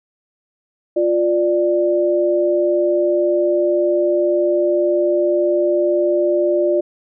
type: tone pair together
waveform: sine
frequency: 350.9 / 591 Hz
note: F4 / D5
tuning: +8 / +11 cents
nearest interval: major sixth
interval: 903 cents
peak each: -16 dBFS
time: 0.96-6.81 s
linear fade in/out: 10 ms
effects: none